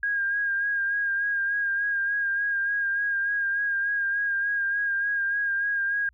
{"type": "tone with vibrato", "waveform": "sine", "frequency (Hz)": 1622, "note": "G#6", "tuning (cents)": -41, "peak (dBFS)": -23, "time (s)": [0.03, 6.09], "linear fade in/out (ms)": 2, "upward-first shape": "sine", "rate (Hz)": 3.4, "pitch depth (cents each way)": 31, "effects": ["added 60 Hz sine -58 dBFS peak until 6.13 s"]}